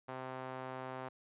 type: tone with band-pass filter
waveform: sawtooth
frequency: 130 Hz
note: C3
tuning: 11 cents flat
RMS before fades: -44 dBFS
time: 0.08-1.09 s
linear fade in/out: 10 ms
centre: 890 Hz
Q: 1.1
effects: resampled to 8000 Hz

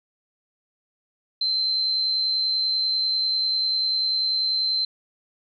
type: tone with amplitude modulation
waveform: sine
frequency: 4100 Hz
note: C8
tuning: 36 cents flat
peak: -19 dBFS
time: 1.41-4.85 s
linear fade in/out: 5 ms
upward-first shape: sine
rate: 70.2 Hz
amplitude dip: 30%
effects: none

